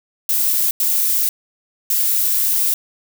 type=noise bursts at uneven times; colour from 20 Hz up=violet; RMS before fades=-17 dBFS; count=3; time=0.29-0.71 / 0.8-1.29 / 1.9-2.74 s; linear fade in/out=2 ms; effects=none